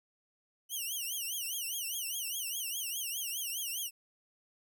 5% pulse tone with vibrato, 2960 Hz, F#7, in tune, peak -27 dBFS, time 0.69-3.91 s, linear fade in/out 50 ms, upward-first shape triangle, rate 4.9 Hz, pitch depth 210 cents each way, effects none

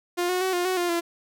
sawtooth tone with pitch steps, 352.2 / 364.7 / 376 / 353.8 / 371.5 / 350.9 / 340.7 Hz, F4 / F#4 / F#4 / F4 / F#4 / F4 / F4, +15 / -25 / +28 / +23 / +7 / +8 / -43 cents, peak -19 dBFS, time 0.17-1.01 s, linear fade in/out 20 ms, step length 120 ms, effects none

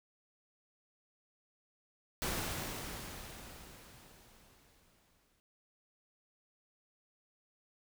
pink noise with exponential decay, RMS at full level -35 dBFS, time 2.22-5.4 s, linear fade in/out 0 ms, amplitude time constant 690 ms, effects none

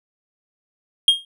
triangle tone with exponential decay, 3235 Hz, G#7, 46 cents flat, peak -5 dBFS, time 1.08-1.25 s, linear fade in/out 2 ms, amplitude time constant 35 ms, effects none

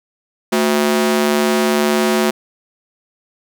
sawtooth ring-modulated tone, 293.5 Hz, D4, 1 cent flat, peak -6 dBFS, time 0.52-2.31 s, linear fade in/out 10 ms, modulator 72.9 Hz, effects none

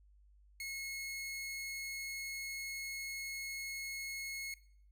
sawtooth tone, 2174 Hz, C#7, 34 cents flat, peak -37 dBFS, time 0.6-4.54 s, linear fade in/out 2 ms, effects noise-tail reverb RT60 0.6 s tail -18 dB re dry + added 50 Hz sine -61 dBFS peak until 4.91 s

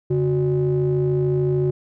triangle ring-modulated tone, 113.6 Hz, A#2, 44 cents flat, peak -12 dBFS, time 0.1-1.71 s, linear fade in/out 10 ms, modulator 254 Hz, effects none

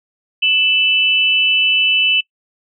sine tone pair together, 2637 / 2990 Hz, E7 / F#7, 0 / +17 cents, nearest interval major second, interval 217 cents, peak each -14 dBFS, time 0.42-2.21 s, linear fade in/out 10 ms, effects noise-tail reverb RT60 0.1 s tail -23 dB re dry

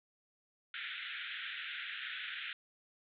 pink band-pass noise, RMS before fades -43 dBFS, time 0.74-2.53 s, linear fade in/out 2 ms, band 1400 to 3700 Hz, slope 96 dB/octave, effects none

